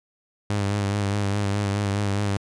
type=tone with vibrato; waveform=sawtooth; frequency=101.1 Hz; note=G#2; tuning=46 cents flat; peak=-18 dBFS; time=0.5-2.37 s; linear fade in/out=0 ms; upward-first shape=sine; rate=4.8 Hz; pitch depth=39 cents each way; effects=resampled to 22050 Hz